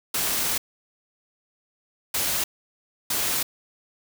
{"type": "noise bursts at uneven times", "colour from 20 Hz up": "white", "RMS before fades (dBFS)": -25, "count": 3, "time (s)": [[0.14, 0.58], [2.14, 2.44], [3.1, 3.43]], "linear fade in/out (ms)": 5, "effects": []}